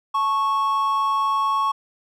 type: tone pair together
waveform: triangle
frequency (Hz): 875.3 / 1104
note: A5 / C#6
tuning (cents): -9 / -7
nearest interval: major third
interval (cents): 402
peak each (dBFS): -25 / -17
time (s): 0.14-1.72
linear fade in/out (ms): 10
effects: none